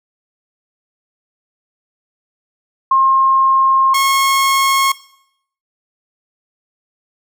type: tone pair in turn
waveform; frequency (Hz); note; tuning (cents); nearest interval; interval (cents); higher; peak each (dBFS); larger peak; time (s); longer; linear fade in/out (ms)
sine / sawtooth; 1067 / 1086.9; C6 / C#6; +34 / -34; unison; 32; second; -8; neither; 2.91-3.94 / 3.94-4.92; first; 5
effects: noise-tail reverb RT60 0.7 s tail -18 dB re dry